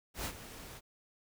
pink noise with ADSR envelope, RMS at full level -36 dBFS, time 0.14-0.81 s, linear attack 110 ms, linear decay 71 ms, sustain -13 dB, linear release 41 ms, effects none

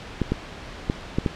clicks, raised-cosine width 3 ms, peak -8 dBFS, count 5, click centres 0.217 / 0.32 / 0.899 / 1.185 / 1.262 s, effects pink hiss -38 dBFS RMS until 1.35 s + low-pass 4000 Hz 12 dB/octave

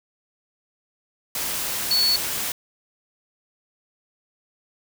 sine tone in noise, 4422 Hz, C#8, 5 cents flat, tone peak -17 dBFS, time 1.91-2.16 s, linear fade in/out 2 ms, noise white, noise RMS -27 dBFS, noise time 1.35-2.52 s, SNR +7 dB, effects none

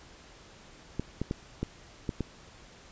clicks, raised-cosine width 3 ms, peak -17 dBFS, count 6, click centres 0.996 / 1.216 / 1.311 / 1.63 / 2.092 / 2.207 s, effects pink hiss -53 dBFS RMS until 2.91 s + resampled to 16000 Hz

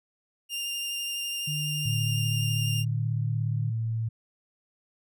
sawtooth tone with vibrato, 2800 Hz, F7, 4 cents sharp, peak -27 dBFS, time 0.49-2.85 s, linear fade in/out 50 ms, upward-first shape sine, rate 12 Hz, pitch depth 11 cents each way
sine tone, 150 Hz, D3, 37 cents sharp, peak -30 dBFS, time 1.47-3.71 s, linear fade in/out 10 ms
sine tone with pitch glide, 113.8 to 112.75 Hz, A#2 to A2, -41 to +43 cents, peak -26 dBFS, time 1.85-4.09 s, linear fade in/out 10 ms, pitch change -16 cents, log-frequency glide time 2.85-3.41 s
effects none

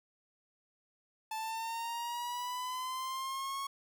45% pulse linear sweep, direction up, 874 to 1103 Hz, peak -36 dBFS, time 1.31-3.67 s, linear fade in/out 5 ms, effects 13-bit

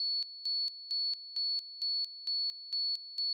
sine tone with tremolo, 4418 Hz, C#8, 7 cents flat, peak -30 dBFS, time 0-3.33 s, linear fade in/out 2 ms, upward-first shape square, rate 2.2 Hz, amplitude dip 80%, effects none

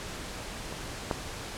clicks, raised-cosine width 1 ms, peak -24 / -13 dBFS, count 2, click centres 0.725 / 1.112 s, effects pink hiss -39 dBFS RMS until 1.57 s + low-pass 9000 Hz 12 dB/octave

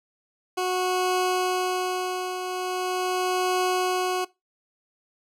20% pulse tone with tremolo, 366.9 Hz, F#4, 15 cents flat, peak -16 dBFS, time 0.57-4.25 s, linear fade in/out 10 ms, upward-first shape triangle, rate 0.41 Hz, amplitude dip 60%, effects noise-tail reverb RT60 0.2 s tail -20 dB re dry + low-pass 12000 Hz 12 dB/octave

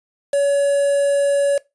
triangle tone with quantisation, 565 Hz, C#5, 33 cents sharp, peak -12 dBFS, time 0.33-1.58 s, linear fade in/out 5 ms, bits 5, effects noise-tail reverb RT60 0.2 s tail -20 dB re dry + resampled to 24000 Hz

